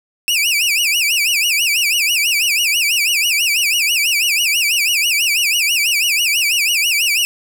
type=tone with vibrato; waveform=sawtooth; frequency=2583 Hz; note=E7; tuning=36 cents flat; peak=-10 dBFS; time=0.28-7.25 s; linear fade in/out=0 ms; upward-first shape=sine; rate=6.1 Hz; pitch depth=220 cents each way; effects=none